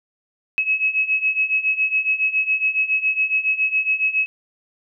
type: beating tone pair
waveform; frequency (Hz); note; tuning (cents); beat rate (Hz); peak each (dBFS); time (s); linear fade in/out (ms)
sine; 2565 / 2572.2; E7 / E7; -48 / -43; 7.2; -22 / -19; 0.58-4.26; 0
effects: none